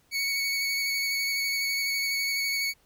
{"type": "tone with vibrato", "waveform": "25% pulse", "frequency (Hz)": 2225, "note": "C#7", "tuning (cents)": 6, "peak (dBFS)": -22, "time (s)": [0.11, 2.74], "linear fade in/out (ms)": 50, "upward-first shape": "square", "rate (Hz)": 12, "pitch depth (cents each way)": 11, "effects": ["pink hiss -65 dBFS RMS until 2.85 s"]}